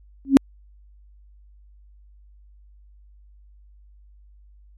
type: tone with exponential growth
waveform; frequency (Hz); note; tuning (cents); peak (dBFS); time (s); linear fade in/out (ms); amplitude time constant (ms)
sine; 272.5; C#4; -29; -3; 0.25-0.37; 0; 25
effects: added 50 Hz sine -48 dBFS peak until 4.77 s + AAC 32 kbps